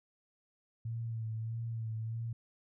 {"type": "tone with vibrato", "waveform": "sine", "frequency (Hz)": 113.1, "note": "A2", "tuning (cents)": 48, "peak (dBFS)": -35, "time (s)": [0.85, 2.33], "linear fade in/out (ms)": 5, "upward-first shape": "sine", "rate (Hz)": 1.6, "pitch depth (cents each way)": 37, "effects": []}